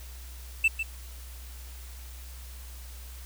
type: tone with echo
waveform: triangle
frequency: 2659 Hz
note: E7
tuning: 14 cents sharp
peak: -17 dBFS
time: 0.64-0.68 s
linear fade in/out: 5 ms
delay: 150 ms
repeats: 1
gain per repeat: -9 dB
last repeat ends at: 0.83 s
effects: added 62 Hz sine -41 dBFS peak until 3.25 s + white hiss -50 dBFS RMS until 3.25 s